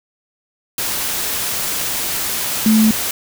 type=tone in noise; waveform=sine; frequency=218.7 Hz; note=A3; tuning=10 cents flat; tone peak=-9 dBFS; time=2.66-2.91 s; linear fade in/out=2 ms; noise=white; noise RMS=-21 dBFS; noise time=0.78-3.11 s; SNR=+9 dB; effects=none